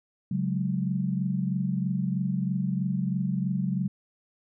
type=chord; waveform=sine; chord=C# suspended fourth; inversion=none; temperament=just; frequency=138.59 / 184.79 / 207.9 Hz; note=C#3 / F#3 / G#3; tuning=0 / -2 / +2 cents; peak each=-30 / -27 / -32 dBFS; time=0.31-3.88 s; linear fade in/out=5 ms; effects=none